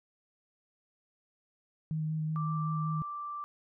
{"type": "tone with vibrato", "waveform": "sine", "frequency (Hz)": 156.3, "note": "D#3", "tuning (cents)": 8, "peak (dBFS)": -30, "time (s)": [1.91, 3.02], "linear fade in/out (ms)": 0, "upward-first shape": "square", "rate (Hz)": 5.3, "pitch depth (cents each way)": 10}
{"type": "tone", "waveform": "sine", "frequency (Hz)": 1174, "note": "D6", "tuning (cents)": -1, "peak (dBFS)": -36, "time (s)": [2.36, 3.44], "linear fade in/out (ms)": 0}
{"effects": []}